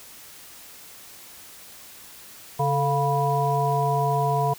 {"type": "harmonic tone with a mistuned harmonic", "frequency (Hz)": 140, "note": "C#3", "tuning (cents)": 18, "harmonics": [1, 3, 5, 7], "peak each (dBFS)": [-24, -28, -25, -25], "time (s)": [2.59, 4.54], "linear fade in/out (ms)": 10, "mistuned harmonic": 3, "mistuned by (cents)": 77, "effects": ["white hiss -45 dBFS RMS until 4.58 s"]}